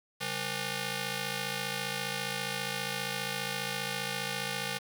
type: ring-modulated tone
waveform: 5% pulse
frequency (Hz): 330.7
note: E4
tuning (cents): +6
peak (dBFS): -18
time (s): 0.2-4.79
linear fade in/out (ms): 20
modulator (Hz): 1130
effects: 8-bit